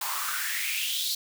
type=noise with high-pass filter sweep; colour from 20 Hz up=white; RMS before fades=-30 dBFS; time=0.01-1.15 s; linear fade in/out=5 ms; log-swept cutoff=890 to 4300 Hz; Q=5.3; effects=none